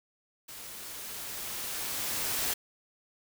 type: noise with level ramp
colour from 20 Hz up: white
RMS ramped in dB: -45 to -30 dBFS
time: 0.48-2.54 s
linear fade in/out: 10 ms
effects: none